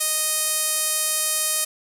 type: tone with band-pass filter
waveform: sawtooth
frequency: 622.3 Hz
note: D#5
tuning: in tune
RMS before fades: -23 dBFS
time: 0-1.65 s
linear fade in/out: 10 ms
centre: 10000 Hz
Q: 1.8
effects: none